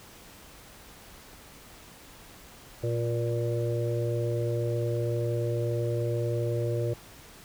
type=harmonic tone with a mistuned harmonic; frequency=117.4 Hz; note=A#2; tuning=13 cents sharp; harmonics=1 / 3 / 4 / 5; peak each=-28 / -33 / -33 / -35 dBFS; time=2.83-6.94 s; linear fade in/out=10 ms; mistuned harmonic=4; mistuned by=+21 cents; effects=pink hiss -50 dBFS RMS until 7.44 s